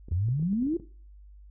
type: clicks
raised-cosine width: 3 ms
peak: -32 dBFS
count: 10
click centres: 0.085 / 0.12 / 0.286 / 0.396 / 0.426 / 0.53 / 0.625 / 0.667 / 0.737 / 0.799 s
type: exponential sweep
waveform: sine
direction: up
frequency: 79 to 354 Hz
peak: -24 dBFS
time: 0.11-0.77 s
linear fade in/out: 5 ms
effects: noise-tail reverb RT60 0.4 s tail -17 dB re dry + added 50 Hz sine -47 dBFS peak until 1.5 s